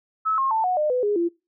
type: tone with pitch steps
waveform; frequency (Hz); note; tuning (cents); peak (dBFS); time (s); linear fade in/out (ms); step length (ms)
sine; 1298 / 1072.7 / 886.6 / 732.7 / 605.5 / 500.4 / 413.6 / 341.8; E6 / C6 / A5 / F#5 / D#5 / B4 / G#4 / F4; -27 / +43 / +13 / -17 / -47 / +23 / -7 / -37; -19; 0.25-1.29; 20; 130
effects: noise-tail reverb RT60 0.3 s tail -25 dB re dry